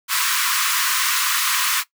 pink high-pass noise, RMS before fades -20 dBFS, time 0.08-1.84 s, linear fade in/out 50 ms, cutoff 1000 Hz, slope 96 dB/octave, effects noise-tail reverb RT60 0.1 s tail -17 dB re dry

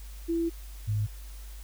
sine tone pair in turn, 334.2 / 105.27 Hz, E4 / G#2, +24 / +24 cents, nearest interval octave + minor sixth, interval 2000 cents, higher first, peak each -25 dBFS, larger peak neither, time 0.28-0.5 / 0.87-1.07 s, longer first, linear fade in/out 20 ms, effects added 50 Hz sine -40 dBFS peak until 1.63 s + white hiss -53 dBFS RMS until 1.63 s

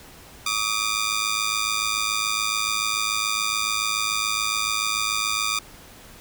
10% pulse ring-modulated tone, 1200 Hz, D6, 37 cents sharp, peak -11 dBFS, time 0.46-5.59 s, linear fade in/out 5 ms, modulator 53.5 Hz, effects pink hiss -46 dBFS RMS until 6.2 s

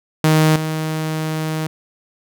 sawtooth tone pair in turn, 156.4 / 157.2 Hz, D#3 / D#3, +9 / +18 cents, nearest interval unison, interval 9 cents, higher second, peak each -7 / -16 dBFS, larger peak first, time 0.24-0.56 / 0.56-1.67 s, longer second, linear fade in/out 2 ms, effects none

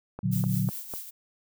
click train, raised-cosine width 1 ms, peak -23 dBFS, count 4, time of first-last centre 0.19-0.938 s, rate 4.01 Hz
sine chord, Bb augmented, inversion none, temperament equal with one note detuned, 117.76 / 146.83 / 185 Hz, Bb2 / D3 / F#3, +18 / 0 / 0 cents, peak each -28 / -29 / -27 dBFS, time 0.23-0.7 s, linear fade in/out 10 ms
violet noise with tremolo, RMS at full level -36 dBFS, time 0.31-1.11 s, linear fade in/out 20 ms, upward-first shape sine, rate 5 Hz, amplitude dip 60%
effects none

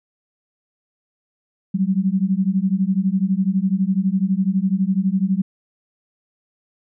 sine beating tone pair, 185 / 197 Hz, F#3 / G3, 0 / +9 cents, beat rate 12 Hz, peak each -19 dBFS, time 1.74-5.42 s, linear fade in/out 10 ms, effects none

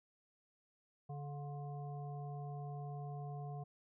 harmonic tone with a mistuned harmonic, 143.6 Hz, D3, 39 cents flat, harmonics 1 / 3 / 5 / 7, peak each -43 / -54 / -50 / -61 dBFS, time 1.09-3.64 s, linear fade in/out 10 ms, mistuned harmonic 7, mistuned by +81 cents, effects none

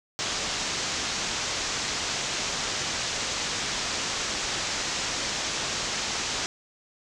white low-pass noise, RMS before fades -30 dBFS, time 0.19-6.46 s, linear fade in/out 0 ms, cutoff 7100 Hz, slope 48 dB/octave, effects none

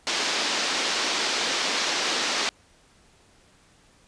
white band-pass noise, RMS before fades -26 dBFS, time 0.07-2.49 s, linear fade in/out 0 ms, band 230 to 5600 Hz, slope 24 dB/octave, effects pink hiss -58 dBFS RMS until 4.07 s + resampled to 22050 Hz

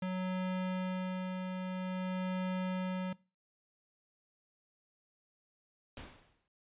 square tone with tremolo, 185 Hz, F#3, in tune, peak -33 dBFS, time 0.02-3.13 s, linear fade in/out 5 ms, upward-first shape sine, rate 0.5 Hz, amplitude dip 35%
pink noise with exponential decay, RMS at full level -44 dBFS, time 5.97-6.48 s, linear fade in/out 2 ms, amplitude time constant 110 ms
effects noise-tail reverb RT60 0.3 s tail -21 dB re dry + resampled to 8000 Hz

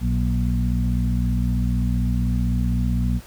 harmonic tone with a mistuned harmonic, 59.7 Hz, A#1, 42 cents sharp, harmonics 1 / 2 / 3 / 4, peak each -21 / -24 / -26 / -27 dBFS, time 0-3.21 s, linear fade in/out 50 ms, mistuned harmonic 3, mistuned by +40 cents, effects pink hiss -46 dBFS RMS until 3.26 s

